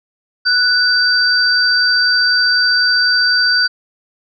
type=tone pair together; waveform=sine; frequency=1480 / 4668 Hz; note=F#6 / D8; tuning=0 / -11 cents; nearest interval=octave + minor sixth; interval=1989 cents; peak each=-13 dBFS; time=0.45-3.68 s; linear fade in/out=20 ms; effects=none